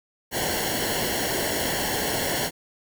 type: noise with comb filter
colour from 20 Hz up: pink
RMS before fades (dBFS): -26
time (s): 0.31-2.51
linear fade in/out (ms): 50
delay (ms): 0.81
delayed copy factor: -0.8
effects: none